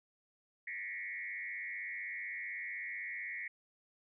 sine tone with frequency modulation, 2042 Hz, C7, 43 cents flat, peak -39 dBFS, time 0.67-3.48 s, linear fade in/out 5 ms, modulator 95.8 Hz, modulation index 2.2, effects none

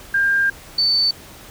sine tone pair in turn, 1600 / 4525 Hz, G6 / C#8, +35 / +35 cents, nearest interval octave + tritone, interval 1800 cents, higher second, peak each -14 dBFS, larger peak neither, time 0.14-0.5 / 0.78-1.11 s, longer first, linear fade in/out 5 ms, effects pink hiss -41 dBFS RMS until 1.5 s

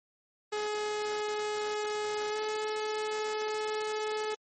sawtooth tone with pitch glide, 422 to 429.1 Hz, G#4 to A4, +28 to -43 cents, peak -27 dBFS, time 0.52-4.35 s, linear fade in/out 10 ms, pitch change +29 cents, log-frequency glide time 2.3-2.38 s, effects MP3 32 kbps

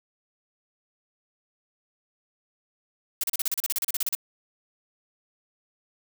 blue noise bursts, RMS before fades -26 dBFS, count 16, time 3.21-4.151 s, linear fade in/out 2 ms, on 26 ms, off 35 ms, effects none

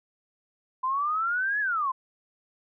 sine exponential two-way sweep, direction up then down, 1014 to 1724 to 1014 Hz, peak -24 dBFS, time 0.83-1.92 s, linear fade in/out 10 ms, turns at 1.6 s, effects none

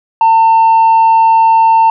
sine tone with tanh clipping, 900 Hz, A5, 39 cents sharp, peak -5 dBFS, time 0.21-1.9 s, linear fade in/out 2 ms, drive 1 dB, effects none

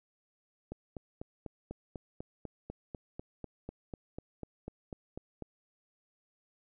click train, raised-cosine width 2 ms, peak -27 dBFS, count 20, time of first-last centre 0.72-5.423 s, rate 4.04 Hz, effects none

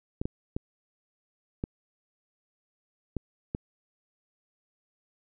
clicks, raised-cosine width 3 ms, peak -17 dBFS, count 6, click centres 0.215 / 0.255 / 0.565 / 1.639 / 3.167 / 3.549 s, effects none

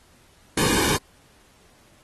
pink noise with comb filter, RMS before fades -22 dBFS, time 0.57-0.97 s, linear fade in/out 5 ms, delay 1.5 ms, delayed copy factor -0.8, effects pink hiss -57 dBFS RMS until 2.03 s + AAC 32 kbps

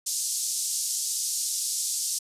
white band-pass noise, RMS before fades -29 dBFS, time 0.06-2.19 s, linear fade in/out 10 ms, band 5000 to 9600 Hz, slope 24 dB/octave, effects resampled to 32000 Hz

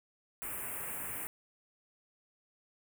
white band-stop noise, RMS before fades -40 dBFS, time 0.42-1.27 s, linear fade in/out 0 ms, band 2600 to 8400 Hz, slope 48 dB/octave, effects none

